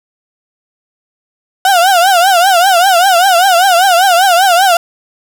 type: tone with vibrato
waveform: 35% pulse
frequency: 733 Hz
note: F#5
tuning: 16 cents flat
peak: -4 dBFS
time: 1.65-4.77 s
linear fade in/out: 2 ms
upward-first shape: triangle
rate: 5.1 Hz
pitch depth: 170 cents each way
effects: none